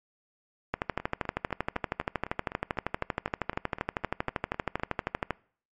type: two click trains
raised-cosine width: 0.5 ms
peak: -22 / -12 dBFS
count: 16 / 59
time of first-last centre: 1-4.797 / 0.74-5.307 s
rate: 3.95 / 12.7 Hz
effects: noise-tail reverb RT60 0.5 s tail -23 dB re dry + MP3 48 kbps